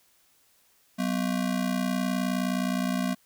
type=ring-modulated tone; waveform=square; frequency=219.9 Hz; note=A3; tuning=1 cent flat; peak=-23 dBFS; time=0.98-3.15 s; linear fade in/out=20 ms; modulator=29.7 Hz; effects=white hiss -64 dBFS RMS until 3.25 s